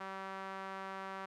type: tone with band-pass filter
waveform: sawtooth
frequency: 192.3 Hz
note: G3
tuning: 33 cents flat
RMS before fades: -44 dBFS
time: 0-1.26 s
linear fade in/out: 10 ms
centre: 1200 Hz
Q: 1.5
effects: none